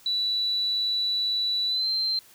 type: tone with pitch glide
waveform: sine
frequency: 3951 to 4128 Hz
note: B7 to C8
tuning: 0 to -24 cents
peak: -23 dBFS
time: 0.06-2.19 s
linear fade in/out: 2 ms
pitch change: +76 cents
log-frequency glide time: 1.67-1.88 s
effects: white hiss -54 dBFS RMS until 2.34 s